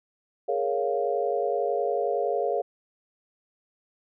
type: chord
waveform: sine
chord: Bb minor seventh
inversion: third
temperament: equal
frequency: 415.3 / 466.2 / 554.4 / 698.5 Hz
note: Ab4 / Bb4 / Db5 / F5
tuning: 0 / 0 / 0 / 0 cents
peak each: -29 dBFS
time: 0.48-2.62 s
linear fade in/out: 10 ms
effects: none